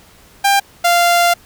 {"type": "tone pair in turn", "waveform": "sawtooth", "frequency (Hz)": [796, 694.5], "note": ["G5", "F5"], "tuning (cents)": [26, -10], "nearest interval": "major second", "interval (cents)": 236, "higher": "first", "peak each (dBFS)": -6, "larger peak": "neither", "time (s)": [[0.44, 0.6], [0.84, 1.34]], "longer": "second", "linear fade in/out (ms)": 10, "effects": ["pink hiss -46 dBFS RMS until 1.45 s"]}